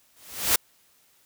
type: noise with exponential growth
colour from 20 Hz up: white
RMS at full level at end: -17 dBFS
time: 0.16-0.56 s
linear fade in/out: 5 ms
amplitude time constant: 85 ms
effects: white hiss -62 dBFS RMS until 1.25 s